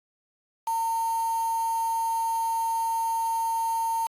sine tone with quantisation, 910 Hz, A#5, 42 cents flat, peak -24 dBFS, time 0.67-4.07 s, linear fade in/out 5 ms, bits 6, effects AAC 48 kbps

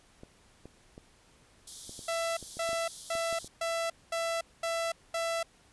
clicks, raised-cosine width 2 ms, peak -33 dBFS, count 12, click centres 0.234 / 0.656 / 0.979 / 1.894 / 1.992 / 2.427 / 2.57 / 2.691 / 2.731 / 3.153 / 3.327 / 3.445 s
white high-pass noise, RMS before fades -44 dBFS, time 1.67-3.48 s, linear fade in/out 5 ms, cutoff 3200 Hz, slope 96 dB/octave
sawtooth tone bursts, 666 Hz, E5, 18 cents sharp, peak -26 dBFS, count 7, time 2.08-5.43 s, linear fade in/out 5 ms, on 290 ms, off 220 ms
effects pink hiss -62 dBFS RMS until 5.72 s + resampled to 24000 Hz

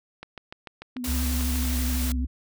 click train, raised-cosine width 0.3 ms, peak -22 dBFS, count 10, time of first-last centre 0.23-1.557 s, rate 6.78 Hz
sine tone with vibrato, 249.2 Hz, B3, 16 cents sharp, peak -30 dBFS, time 0.96-2.25 s, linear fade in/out 5 ms, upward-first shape sine, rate 12 Hz, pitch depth 44 cents each way
white noise, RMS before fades -33 dBFS, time 1.04-2.12 s, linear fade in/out 2 ms
sine tone with pitch glide, 69.3 to 66.25 Hz, C#2 to C2, 0 to +22 cents, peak -24 dBFS, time 1.07-2.27 s, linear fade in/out 20 ms, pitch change -78 cents, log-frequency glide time 1.41-1.96 s
effects none

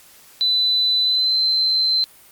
sine tone with pitch glide, 4000 to 4089 Hz, B7 to C8, +21 to -41 cents, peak -15 dBFS, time 0.41-2.04 s, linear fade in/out 0 ms, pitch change +38 cents, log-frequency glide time 1.02-1.37 s, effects white hiss -48 dBFS RMS until 2.31 s + Opus 48 kbps

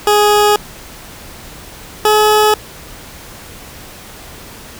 20% pulse tone pair in turn, 416.3 / 425.5 Hz, G#4 / G#4, +4 / +42 cents, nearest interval unison, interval 38 cents, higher second, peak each -3 dBFS, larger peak neither, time 0.07-0.56 / 2.05-2.54 s, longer neither, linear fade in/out 2 ms, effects pink hiss -34 dBFS RMS until 4.79 s

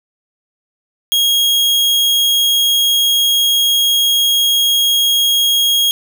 40% pulse tone, 3278 Hz, G#7, 23 cents flat, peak -10 dBFS, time 1.12-5.91 s, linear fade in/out 0 ms, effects none

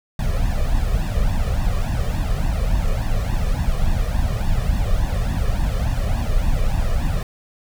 brown noise with flanger, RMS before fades -19 dBFS, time 0.19-7.23 s, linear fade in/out 2 ms, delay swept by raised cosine 1.1 to 1.7 ms, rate 3.5 Hz, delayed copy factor +0.9, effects none

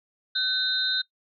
sine tone cluster, 1523 / 3699 / 4058 Hz, F#6 / A#7 / B7, +50 / -14 / +46 cents, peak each -29 / -26 / -27 dBFS, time 0.35-1.02 s, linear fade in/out 10 ms, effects noise-tail reverb RT60 0.1 s tail -21 dB re dry

